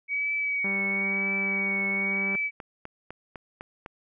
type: tone with vibrato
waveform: sine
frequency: 2257 Hz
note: C#7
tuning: 31 cents sharp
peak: -25 dBFS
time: 0.08-2.51 s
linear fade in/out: 50 ms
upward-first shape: triangle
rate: 0.98 Hz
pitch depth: 42 cents each way
type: harmonic tone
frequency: 196 Hz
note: G3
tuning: in tune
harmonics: 1 / 2 / 3 / 4 / 5 / 6 / 7 / 8 / 9 / 10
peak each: -33 / -39 / -43 / -45 / -47 / -49 / -50 / -51 / -52 / -53 dBFS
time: 0.64-2.36 s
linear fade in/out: 5 ms
type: click train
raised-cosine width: 0.5 ms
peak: -23 dBFS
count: 7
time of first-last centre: 2.35-3.861 s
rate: 3.97 Hz
effects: none